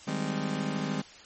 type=chord; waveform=40% pulse; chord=Ab major seventh; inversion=second; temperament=just; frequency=155.74 / 194.67 / 207.7 / 259.6 Hz; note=Eb3 / G3 / Ab3 / C4; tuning=+2 / -12 / 0 / -13 cents; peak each=-34 dBFS; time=0.07-1.02 s; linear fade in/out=10 ms; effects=white hiss -50 dBFS RMS until 1.25 s + MP3 32 kbps